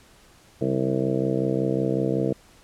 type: harmonic tone with a mistuned harmonic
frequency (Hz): 65.41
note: C2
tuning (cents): 0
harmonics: 2 / 3 / 4 / 5 / 6 / 7 / 8 / 9 / 10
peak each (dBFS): -28 / -29 / -31 / -27 / -35 / -27 / -31 / -39 / -35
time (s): 0.61-2.33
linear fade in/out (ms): 5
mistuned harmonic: 2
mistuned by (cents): +70
effects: pink hiss -54 dBFS RMS until 2.63 s + low-pass 11000 Hz 12 dB/octave